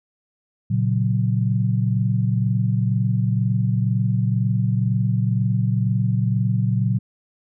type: chord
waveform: sine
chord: F# major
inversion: first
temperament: equal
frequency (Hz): 116.54 / 138.59 / 185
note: A#2 / C#3 / F#3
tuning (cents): 0 / 0 / 0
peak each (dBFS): -19 / -24 / -23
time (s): 0.7-6.99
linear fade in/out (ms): 10
effects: none